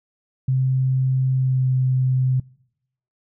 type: tone with pitch glide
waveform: sine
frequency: 130.81 to 129.31 Hz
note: C3 to C3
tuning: 0 to -20 cents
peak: -16 dBFS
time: 0.48-2.4 s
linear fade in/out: 5 ms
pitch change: -20 cents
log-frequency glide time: 1.34-1.69 s
effects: noise-tail reverb RT60 0.8 s tail -25 dB re dry